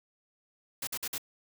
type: noise bursts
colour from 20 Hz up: white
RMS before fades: -35 dBFS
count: 4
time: 0.82-1.181 s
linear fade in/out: 5 ms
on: 52 ms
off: 51 ms
effects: none